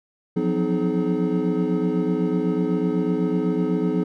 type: tone cluster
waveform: triangle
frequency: 173.8 / 181.8 / 254.3 / 311.2 / 425.6 Hz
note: F3 / F#3 / C4 / D#4 / G#4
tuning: -8 / -30 / -49 / 0 / +42 cents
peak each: -24 dBFS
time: 0.36-4.04 s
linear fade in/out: 10 ms
effects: none